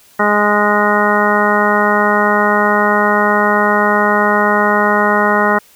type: harmonic tone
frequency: 207.7 Hz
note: G#3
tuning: in tune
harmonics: 1 / 2 / 3 / 4 / 5 / 6 / 7 / 9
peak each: -18 / -18 / -18 / -18 / -18 / -18 / -18 / -18 dBFS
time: 0.19-5.59 s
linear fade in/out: 10 ms
effects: white hiss -47 dBFS RMS until 5.75 s